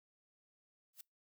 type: noise with exponential growth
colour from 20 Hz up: blue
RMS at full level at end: -45 dBFS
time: 0.93-1.01 s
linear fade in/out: 5 ms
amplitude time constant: 17 ms
effects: noise-tail reverb RT60 0.2 s tail -26 dB re dry